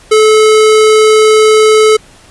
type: tone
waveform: square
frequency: 432.9 Hz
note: A4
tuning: 28 cents flat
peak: -4 dBFS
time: 0.11-1.97 s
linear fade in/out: 10 ms
effects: pink hiss -40 dBFS RMS until 2.3 s + resampled to 24000 Hz